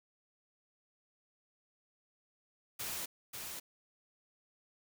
white noise with echo, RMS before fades -40 dBFS, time 2.79-3.06 s, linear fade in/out 10 ms, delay 540 ms, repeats 1, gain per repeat -4 dB, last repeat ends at 3.6 s, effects none

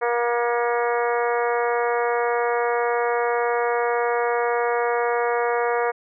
harmonic tone with a mistuned harmonic, 238.2 Hz, A#3, 38 cents sharp, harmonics 2 / 3 / 4 / 5 / 6 / 7 / 8 / 9, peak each -22 / -26 / -28 / -30 / -32 / -33 / -34 / -35 dBFS, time 0.01-5.92 s, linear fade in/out 20 ms, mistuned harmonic 9, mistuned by +44 cents, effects none

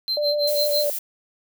triangle tone with tremolo, 4115 Hz, C8, 30 cents flat, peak -19 dBFS, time 0.08-0.86 s, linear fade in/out 0 ms, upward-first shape sine, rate 6.1 Hz, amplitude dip 95%
sine tone with vibrato, 587.3 Hz, D5, in tune, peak -20 dBFS, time 0.17-0.9 s, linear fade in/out 2 ms, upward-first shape square, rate 6.7 Hz, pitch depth 15 cents each way
violet noise, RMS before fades -28 dBFS, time 0.47-0.99 s, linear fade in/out 5 ms
effects none

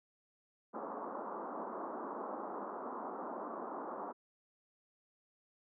white band-pass noise, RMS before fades -43 dBFS, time 0.73-4.13 s, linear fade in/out 20 ms, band 210 to 1200 Hz, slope 48 dB/octave, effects none

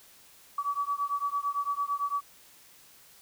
sine beating tone pair, 1139 / 1147.9 Hz, C#6 / D6, +47 / -40 cents, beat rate 8.9 Hz, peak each -31 / -31 dBFS, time 0.58-2.21 s, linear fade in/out 5 ms, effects white hiss -56 dBFS RMS until 3.21 s

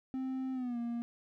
triangle tone with pitch glide, 261.6 to 235.8 Hz, C4 to A#3, 0 to +20 cents, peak -32 dBFS, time 0.14-1.02 s, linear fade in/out 0 ms, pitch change -180 cents, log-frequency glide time 0.53-0.78 s, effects none

